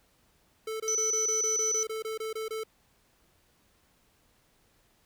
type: tone bursts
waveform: square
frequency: 440 Hz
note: A4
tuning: in tune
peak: -33 dBFS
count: 13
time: 0.67-2.636 s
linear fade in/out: 5 ms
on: 130 ms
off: 23 ms
type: tone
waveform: sine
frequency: 5970 Hz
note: F#8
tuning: 15 cents sharp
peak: -26 dBFS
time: 0.88-1.83 s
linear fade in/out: 0 ms
effects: pink hiss -67 dBFS RMS until 5.05 s